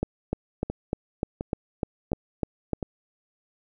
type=two click trains; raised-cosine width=2 ms; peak=-12 / -16 dBFS; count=10 / 4; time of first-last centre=0.03-2.733 / 0.7-2.828 s; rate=3.33 / 1.41 Hz; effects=none